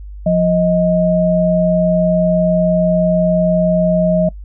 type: tone pair together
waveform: sine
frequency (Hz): 176.1 / 627.1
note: F3 / D#5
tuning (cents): +15 / +13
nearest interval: octave + minor seventh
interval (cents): 2198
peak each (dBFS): -13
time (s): 0.26-4.29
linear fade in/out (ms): 5
effects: noise-tail reverb RT60 0.1 s tail -24 dB re dry + added 50 Hz sine -28 dBFS peak until 4.44 s